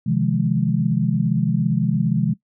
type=chord; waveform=sine; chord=F minor seventh; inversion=second; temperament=just; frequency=130.96 / 157.15 / 174.61 / 209.5 Hz; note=C3 / Eb3 / F3 / Ab3; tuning=+2 / +18 / 0 / +15 cents; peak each=-22 dBFS; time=0.06-2.34 s; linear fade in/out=10 ms; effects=noise-tail reverb RT60 0.1 s tail -19 dB re dry